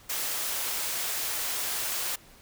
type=high-pass noise; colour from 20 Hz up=white; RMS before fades=-31 dBFS; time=0.09-2.16 s; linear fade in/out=10 ms; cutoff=420 Hz; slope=12 dB/octave; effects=pink hiss -54 dBFS RMS until 2.41 s